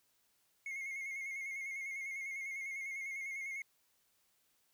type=tone with vibrato; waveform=triangle; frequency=2157 Hz; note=C#7; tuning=48 cents flat; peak=-38 dBFS; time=0.66-3.62 s; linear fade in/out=2 ms; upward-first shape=square; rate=10 Hz; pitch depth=34 cents each way; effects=white hiss -75 dBFS RMS until 4.73 s